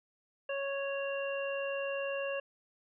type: harmonic tone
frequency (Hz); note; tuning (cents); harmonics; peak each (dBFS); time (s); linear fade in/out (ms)
554; C#5; -1; 1 / 2 / 3 / 5; -34 / -45 / -43 / -41; 0.49-2.4; 5
effects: none